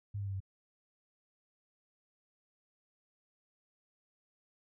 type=tone with pitch steps; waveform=sine; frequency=101.7 / 99.72 / 97.78 / 95.88 Hz; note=G#2 / G2 / G2 / G2; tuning=-36 / +30 / -4 / -38 cents; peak=-35 dBFS; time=0.14-0.404 s; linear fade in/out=10 ms; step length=66 ms; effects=none